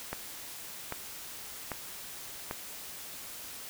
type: click train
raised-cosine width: 0.5 ms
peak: -19 dBFS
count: 4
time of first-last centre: 0.13-2.511 s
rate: 1.26 Hz
effects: white hiss -44 dBFS RMS until 3.69 s